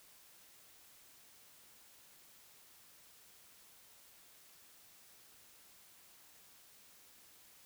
silence, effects white hiss -62 dBFS RMS until 7.65 s

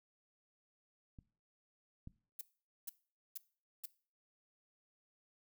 clicks, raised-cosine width 5 ms, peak -41 / -36 dBFS, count 2, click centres 1.188 / 2.074 s
violet noise bursts, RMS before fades -43 dBFS, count 4, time 2.39-3.858 s, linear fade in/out 5 ms, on 22 ms, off 460 ms
effects noise-tail reverb RT60 0.4 s tail -19 dB re dry

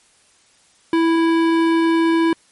sine tone with hard clipping, 329.7 Hz, E4, in tune, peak -15 dBFS, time 0.93-2.33 s, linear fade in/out 2 ms, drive 16 dB, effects white hiss -55 dBFS RMS until 2.51 s + MP3 48 kbps

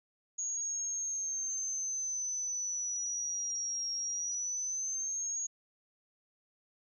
sine exponential two-way sweep, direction down then up, 6670 to 5588 to 6670 Hz, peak -33 dBFS, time 0.38-5.47 s, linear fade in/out 10 ms, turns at 3.93 s, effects none

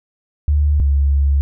sine tone pair in turn, 73.42 / 70.08 Hz, D2 / C#2, 0 / +19 cents, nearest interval minor second, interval 81 cents, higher first, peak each -11 dBFS, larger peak neither, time 0.48-0.8 / 0.8-1.41 s, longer second, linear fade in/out 0 ms, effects none

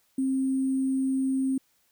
sine tone with sample-and-hold, 265.3 Hz, C4, 24 cents sharp, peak -23 dBFS, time 0.18-1.58 s, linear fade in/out 5 ms, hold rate 8820 Hz, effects white hiss -68 dBFS RMS until 1.91 s

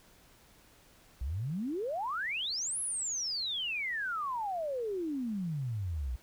sine exponential two-way sweep, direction up then down, 57.9 to 11000 to 57.9 Hz, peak -32 dBFS, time 1.21-6.16 s, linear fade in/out 5 ms, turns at 2.8 s, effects pink hiss -61 dBFS RMS until 6.22 s

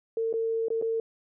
sine tone with dropouts, 452.3 Hz, A4, 48 cents sharp, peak -25 dBFS, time 0.17-1 s, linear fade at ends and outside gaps 2 ms, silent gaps 0.328-0.338 / 0.684-0.703 / 0.815-0.823 s, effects none

